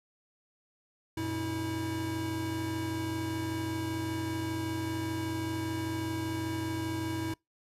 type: tone cluster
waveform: square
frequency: 93.8 / 118.9 / 323.5 Hz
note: F#2 / A#2 / E4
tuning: +24 / +35 / -32 cents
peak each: -40 / -40 / -34 dBFS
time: 1.17-7.34 s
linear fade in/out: 5 ms
effects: noise-tail reverb RT60 0.2 s tail -26 dB re dry + resampled to 32000 Hz